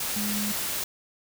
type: tone in noise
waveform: sine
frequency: 207.7 Hz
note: G#3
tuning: in tune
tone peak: -29 dBFS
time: 0.16-0.52 s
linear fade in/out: 5 ms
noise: white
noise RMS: -30 dBFS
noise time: 0-0.84 s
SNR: -2 dB
effects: none